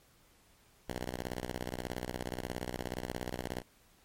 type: ring-modulated tone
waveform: 5% pulse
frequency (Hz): 61.74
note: B1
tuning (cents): 0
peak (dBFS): -23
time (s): 0.88-3.62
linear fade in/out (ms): 5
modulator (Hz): 39.3
effects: pink hiss -65 dBFS RMS until 4.04 s + MP3 64 kbps